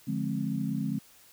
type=chord; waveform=sine; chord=D half-diminished seventh; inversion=none; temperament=just; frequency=146.83 / 176.2 / 211.4 / 264.3 Hz; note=D3 / F3 / Ab3 / C4; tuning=0 / +16 / +31 / +18 cents; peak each=-34 / -35 / -32 / -34 dBFS; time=0.07-0.99 s; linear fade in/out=10 ms; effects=white hiss -57 dBFS RMS until 1.32 s